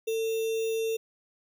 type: tone with sample-and-hold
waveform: sine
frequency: 448.4 Hz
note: A4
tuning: 33 cents sharp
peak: -26 dBFS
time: 0.07-0.97 s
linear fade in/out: 10 ms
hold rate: 3150 Hz
effects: none